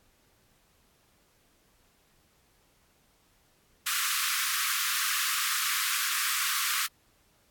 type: high-pass noise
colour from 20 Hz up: pink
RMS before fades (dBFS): -29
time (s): 3.86-6.87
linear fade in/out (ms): 10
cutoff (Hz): 1100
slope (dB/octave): 96
effects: pink hiss -66 dBFS RMS until 7.5 s + AAC 64 kbps